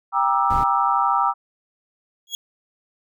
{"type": "chord", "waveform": "sine", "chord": "E half-diminished seventh", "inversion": "first", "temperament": "just", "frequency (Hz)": [791.1, 949.3, 1186.7, 1318.5], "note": ["G5", "Bb5", "D6", "E6"], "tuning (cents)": [16, 31, 18, 0], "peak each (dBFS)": -22, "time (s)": [0.12, 1.34], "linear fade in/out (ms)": 50}
{"type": "noise", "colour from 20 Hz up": "brown", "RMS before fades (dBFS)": -27, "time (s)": [0.5, 0.64], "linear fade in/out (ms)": 5}
{"type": "tone with exponential growth", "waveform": "30% pulse", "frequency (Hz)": 3322, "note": "G#7", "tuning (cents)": 0, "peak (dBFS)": -18, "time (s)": [2.27, 2.35], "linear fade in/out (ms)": 1, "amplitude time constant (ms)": 17}
{"effects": []}